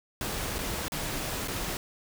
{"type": "noise with dropouts", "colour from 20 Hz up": "pink", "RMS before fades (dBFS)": -33, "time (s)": [0.21, 1.77], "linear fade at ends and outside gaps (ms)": 1, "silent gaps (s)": [[0.584, 0.588], [0.882, 0.92], [1.476, 1.482]], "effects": []}